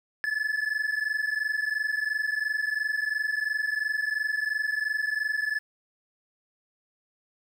triangle tone pair together, 1713.1 / 1736 Hz, A6 / A6, -47 / -24 cents, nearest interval unison, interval 23 cents, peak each -27 dBFS, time 0.24-5.59 s, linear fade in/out 0 ms, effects none

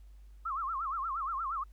sine tone with vibrato, 1200 Hz, D6, 37 cents sharp, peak -32 dBFS, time 0.45-1.64 s, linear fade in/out 10 ms, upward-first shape sine, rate 8.5 Hz, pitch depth 230 cents each way, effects added 50 Hz sine -50 dBFS peak until 1.72 s + pink hiss -73 dBFS RMS until 1.72 s

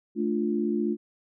sine chord, D minor, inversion second, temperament equal, 220 / 293.7 / 349.2 Hz, A3 / D4 / F4, 0 / 0 / 0 cents, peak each -27 / -30 / -28 dBFS, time 0.15-0.97 s, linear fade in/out 50 ms, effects none

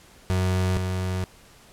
35% pulse tone pair in turn, 92.5 / 92.5 Hz, F#2 / F#2, 0 / 0 cents, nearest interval unison, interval 0 cents, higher neither, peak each -19 / -23 dBFS, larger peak first, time 0.3-0.77 / 0.77-1.24 s, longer neither, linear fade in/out 0 ms, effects pink hiss -52 dBFS RMS until 1.72 s + low-pass 12000 Hz 12 dB/octave

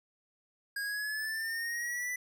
square exponential sweep, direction up, 1626 to 1993 Hz, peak -34 dBFS, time 0.76-2.16 s, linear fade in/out 5 ms, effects none

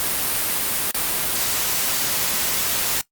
white noise with dropouts, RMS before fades -22 dBFS, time 0-3.01 s, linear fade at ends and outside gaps 0 ms, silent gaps 0.911-0.945 s, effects noise-tail reverb RT60 0.1 s tail -19 dB re dry + Opus 32 kbps

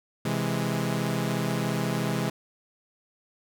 sawtooth chord, C augmented, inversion none, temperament equal, 130.81 / 164.81 / 207.7 Hz, C3 / E3 / G#3, 0 / 0 / 0 cents, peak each -26 dBFS, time 0.25-2.3 s, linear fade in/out 5 ms, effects none

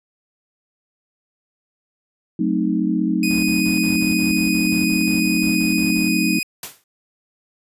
sine chord, F# diminished seventh, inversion none, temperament equal, 185 / 220 / 261.6 / 311.1 Hz, F#3 / A3 / C4 / Eb4, 0 / 0 / 0 / 0 cents, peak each -22 / -22 / -24 / -21 dBFS, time 2.39-6.39 s, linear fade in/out 5 ms
sawtooth tone, 2489 Hz, D#7, in tune, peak -18 dBFS, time 3.23-6.43 s, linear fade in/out 2 ms
brown noise bursts, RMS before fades -31 dBFS, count 16, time 3.3-6.085 s, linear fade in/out 2 ms, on 130 ms, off 47 ms
white noise with exponential decay, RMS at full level -26 dBFS, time 6.63-6.84 s, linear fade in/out 2 ms, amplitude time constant 44 ms
effects high-pass 80 Hz 12 dB/octave + resampled to 32000 Hz

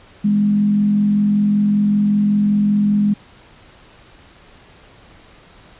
sine tone with frequency modulation, 206 Hz, G#3, 14 cents flat, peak -12 dBFS, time 0.24-3.14 s, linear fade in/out 10 ms, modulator 45.2 Hz, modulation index 0.33, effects pink hiss -46 dBFS RMS until 5.79 s + resampled to 8000 Hz

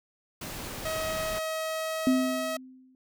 pink noise, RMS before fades -38 dBFS, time 0.41-1.39 s, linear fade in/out 5 ms
sawtooth tone with pitch glide, 636 to 640.1 Hz, D#5 to D#5, +38 to +49 cents, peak -26 dBFS, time 0.85-2.57 s, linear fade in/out 5 ms, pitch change +11 cents, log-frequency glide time 1.36-2.31 s
sine tone with exponential decay, 258.3 Hz, C4, 22 cents flat, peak -18 dBFS, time 2.07-2.95 s, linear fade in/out 1 ms, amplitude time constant 190 ms
effects none

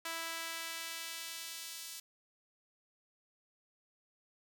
sawtooth tone with high-pass filter sweep, 329.6 Hz, E4, in tune, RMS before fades -43 dBFS, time 0.05-2 s, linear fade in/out 5 ms, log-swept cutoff 1200 to 4800 Hz, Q 0.74, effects 10-bit

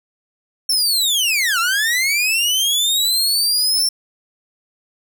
sawtooth linear two-way sweep, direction down then up, 5440 to 1318.5 to 5440 Hz, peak -12 dBFS, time 0.69-3.89 s, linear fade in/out 5 ms, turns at 1.59 s, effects none

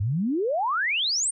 sine exponential sweep, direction up, 92.5 to 9200 Hz, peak -22 dBFS, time 0-1.31 s, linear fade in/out 10 ms, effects none

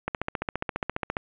click train, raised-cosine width 0.5 ms, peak -12 dBFS, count 17, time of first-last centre 0.08-1.168 s, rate 14.7 Hz, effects resampled to 8000 Hz + 7-bit

